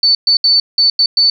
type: tone bursts at uneven times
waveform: sine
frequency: 4508 Hz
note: C#8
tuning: 28 cents sharp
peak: -7 dBFS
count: 6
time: 0.03-0.15 / 0.27-0.37 / 0.44-0.6 / 0.78-0.9 / 0.99-1.06 / 1.17-1.3 s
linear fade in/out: 2 ms
effects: none

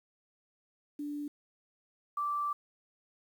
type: tone pair in turn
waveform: sine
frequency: 292.3 / 1169.2 Hz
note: D4 / D6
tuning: -8 / -8 cents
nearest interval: 2 octaves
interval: 2400 cents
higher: second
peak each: -35 / -30 dBFS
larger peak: second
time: 0.99-1.28 / 2.17-2.53 s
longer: second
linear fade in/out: 5 ms
effects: 10-bit

